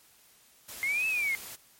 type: noise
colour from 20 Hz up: white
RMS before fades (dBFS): -43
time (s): 0.68-1.56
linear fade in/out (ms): 10
type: linear two-way sweep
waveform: sine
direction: up then down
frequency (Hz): 2093 to 2637 to 2093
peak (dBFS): -26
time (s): 0.83-1.35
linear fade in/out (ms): 0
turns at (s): 1.07
effects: white hiss -60 dBFS RMS until 1.79 s + MP3 64 kbps

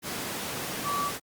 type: tone in noise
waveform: sine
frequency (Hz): 1150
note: D6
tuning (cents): -37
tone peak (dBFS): -27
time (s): 0.83-1.12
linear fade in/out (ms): 50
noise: pink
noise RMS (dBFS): -33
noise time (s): 0.02-1.2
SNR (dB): +3
effects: high-pass 150 Hz 12 dB/octave + Opus 48 kbps

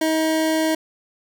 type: tone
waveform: 25% pulse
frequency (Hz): 317.4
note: D#4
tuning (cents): +35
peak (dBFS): -14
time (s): 0.01-0.75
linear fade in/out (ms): 5
effects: none

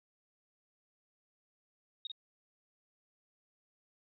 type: tone with echo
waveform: sine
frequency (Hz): 3729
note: A#7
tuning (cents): 0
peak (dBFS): -37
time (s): 2.05-2.07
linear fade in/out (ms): 2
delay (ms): 47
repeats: 1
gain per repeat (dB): -2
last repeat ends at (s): 2.117
effects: MP3 48 kbps

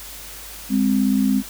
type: tone pair together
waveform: sine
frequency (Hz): 203.8 / 261.6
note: G#3 / C4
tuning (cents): -32 / 0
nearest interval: major third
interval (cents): 432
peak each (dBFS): -18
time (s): 0.69-1.43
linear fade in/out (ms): 50
effects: added 50 Hz sine -43 dBFS peak until 1.49 s + white hiss -37 dBFS RMS until 1.49 s

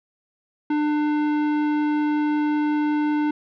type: tone with tanh clipping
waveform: sine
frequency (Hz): 299.1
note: D4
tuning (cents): +32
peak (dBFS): -21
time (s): 0.7-3.31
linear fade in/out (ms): 5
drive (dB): 15
effects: none

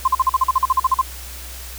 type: tone bursts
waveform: sine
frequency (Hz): 1046.5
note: C6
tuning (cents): 0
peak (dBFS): -11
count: 14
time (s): 0.05-1.015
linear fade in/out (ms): 5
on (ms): 29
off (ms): 43
effects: added 62 Hz sine -34 dBFS peak until 1.78 s + white hiss -36 dBFS RMS until 1.78 s

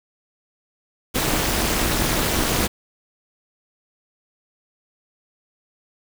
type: noise with amplitude modulation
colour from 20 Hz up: pink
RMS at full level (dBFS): -17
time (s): 1.14-2.68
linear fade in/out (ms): 20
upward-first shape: sine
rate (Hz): 277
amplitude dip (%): 95
effects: none

